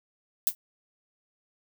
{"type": "noise with exponential decay", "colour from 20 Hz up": "violet", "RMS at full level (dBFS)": -19, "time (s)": [0.47, 0.55], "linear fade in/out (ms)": 0, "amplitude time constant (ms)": 17, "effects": []}